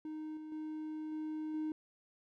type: tone with level steps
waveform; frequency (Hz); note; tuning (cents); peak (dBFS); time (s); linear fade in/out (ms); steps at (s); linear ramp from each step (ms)
triangle; 310; D#4; -6; -38 / -42 / -37 / -35 / -32; 0.05-1.72; 2; 0.37 / 0.52 / 1.12 / 1.54; 2
effects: tanh soft clip ceiling -29 dBFS